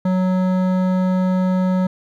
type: tone with hard clipping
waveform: triangle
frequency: 185 Hz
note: F#3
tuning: in tune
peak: -17 dBFS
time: 0.05-1.87 s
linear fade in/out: 5 ms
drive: 17 dB
effects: none